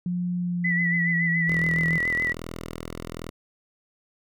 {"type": "tone with pitch glide", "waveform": "sine", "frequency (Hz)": [177.6, 163.8], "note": ["F3", "E3"], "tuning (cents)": [29, -11], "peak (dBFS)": -24, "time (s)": [0.06, 1.98], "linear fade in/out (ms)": 2, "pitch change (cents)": -140, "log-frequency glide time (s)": [0.37, 1.76]}
{"type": "tone with vibrato", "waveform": "sine", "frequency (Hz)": 1975.5, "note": "B6", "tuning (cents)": 0, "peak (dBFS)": -22, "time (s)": [0.64, 2.33], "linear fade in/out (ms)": 10, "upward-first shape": "sine", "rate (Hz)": 7.1, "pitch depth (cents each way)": 48}
{"type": "tone", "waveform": "5% pulse", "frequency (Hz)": 41.2, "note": "E1", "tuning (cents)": 0, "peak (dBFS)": -23, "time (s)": [1.47, 3.3], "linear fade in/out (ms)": 10}
{"effects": []}